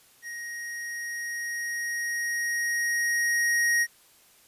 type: tone with level ramp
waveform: square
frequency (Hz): 1880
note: A#6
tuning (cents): +14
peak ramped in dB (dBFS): -36 to -21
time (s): 0.22-3.87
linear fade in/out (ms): 50
effects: white hiss -58 dBFS RMS until 4.47 s + resampled to 32000 Hz